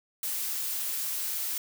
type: noise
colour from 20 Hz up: blue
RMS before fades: -32 dBFS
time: 0.23-1.58 s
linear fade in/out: 2 ms
effects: none